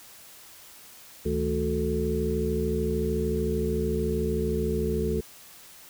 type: harmonic tone with a mistuned harmonic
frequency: 73.42 Hz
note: D2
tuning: in tune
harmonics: 1 / 2 / 3 / 5 / 6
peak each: -30 / -32 / -31 / -31 / -29 dBFS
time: 1.25-5.21 s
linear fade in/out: 10 ms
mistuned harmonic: 2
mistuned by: +150 cents
effects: white hiss -49 dBFS RMS until 5.89 s